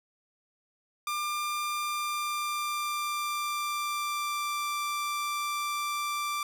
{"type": "tone with pitch glide", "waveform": "sawtooth", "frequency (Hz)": [1195, 1176.5], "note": ["D6", "D6"], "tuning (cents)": [30, 3], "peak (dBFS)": -26, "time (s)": [1.07, 6.43], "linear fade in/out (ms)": 2, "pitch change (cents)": -27, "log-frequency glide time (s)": [1.74, 4.73], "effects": []}